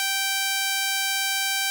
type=tone with high-pass filter; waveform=sawtooth; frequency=781 Hz; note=G5; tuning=7 cents flat; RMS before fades=-25 dBFS; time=0-1.7 s; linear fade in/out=0 ms; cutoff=1800 Hz; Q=0.62; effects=none